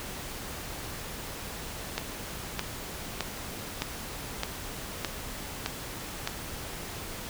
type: click train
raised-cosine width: 0.2 ms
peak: -11 dBFS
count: 8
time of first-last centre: 1.98-6.274 s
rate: 1.63 Hz
effects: pink hiss -39 dBFS RMS until 7.29 s